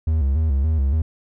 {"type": "tone with vibrato", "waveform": "triangle", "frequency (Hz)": 73.5, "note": "D2", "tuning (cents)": 2, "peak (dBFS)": -14, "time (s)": [0.07, 1.02], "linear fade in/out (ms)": 5, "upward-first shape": "square", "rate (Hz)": 3.5, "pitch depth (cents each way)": 130, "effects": []}